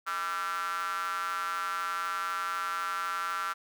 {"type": "tone with high-pass filter", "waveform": "square", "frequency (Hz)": 90.4, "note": "F#2", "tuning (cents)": -40, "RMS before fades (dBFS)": -33, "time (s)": [0.06, 3.54], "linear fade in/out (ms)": 20, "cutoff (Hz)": 1300, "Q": 8.8, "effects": []}